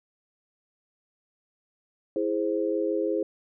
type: chord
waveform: sine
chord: E augmented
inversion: none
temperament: equal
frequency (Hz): 329.6 / 415.3 / 523.3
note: E4 / G#4 / B#4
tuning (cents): 0 / 0 / 0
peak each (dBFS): -28 / -28 / -29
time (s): 2.16-3.23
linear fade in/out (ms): 2
effects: none